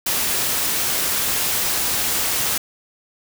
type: noise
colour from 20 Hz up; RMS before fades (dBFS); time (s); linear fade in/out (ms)
white; -21; 0.06-2.58; 5
effects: none